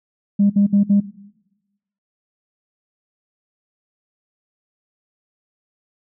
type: tone bursts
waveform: sine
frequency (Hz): 202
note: G#3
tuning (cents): -48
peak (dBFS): -10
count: 4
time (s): 0.39-1.004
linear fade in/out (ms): 10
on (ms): 110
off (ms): 58
effects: noise-tail reverb RT60 1.0 s tail -18 dB re dry + tanh soft clip ceiling -7 dBFS